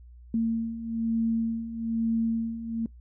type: beating tone pair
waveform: sine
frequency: 226.5 / 227.6 Hz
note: A#3 / A#3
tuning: -50 / -41 cents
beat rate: 1.1 Hz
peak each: -31 / -26 dBFS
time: 0.34-2.86 s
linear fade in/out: 2 ms
effects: noise-tail reverb RT60 0.1 s tail -21 dB re dry + added 60 Hz sine -46 dBFS peak until 3 s